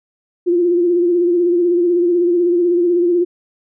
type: tone with vibrato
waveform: sine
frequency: 349.2 Hz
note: F4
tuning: in tune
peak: -11 dBFS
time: 0.46-3.25 s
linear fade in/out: 20 ms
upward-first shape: sine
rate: 16 Hz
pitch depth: 48 cents each way
effects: none